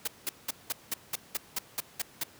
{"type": "noise bursts", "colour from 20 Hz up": "white", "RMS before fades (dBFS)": -31, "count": 11, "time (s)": [0.05, 2.236], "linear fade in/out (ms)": 5, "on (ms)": 26, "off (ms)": 190, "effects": ["pink hiss -55 dBFS RMS until 2.39 s", "high-pass 100 Hz 12 dB/octave"]}